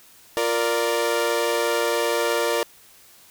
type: chord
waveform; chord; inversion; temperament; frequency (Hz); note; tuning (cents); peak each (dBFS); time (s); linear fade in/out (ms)
sawtooth; Bb major; second; equal; 349.2 / 466.2 / 587.3; F4 / Bb4 / D5; 0 / 0 / 0; -24 / -19 / -21; 0.37-2.63; 0
effects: white hiss -51 dBFS RMS until 3.3 s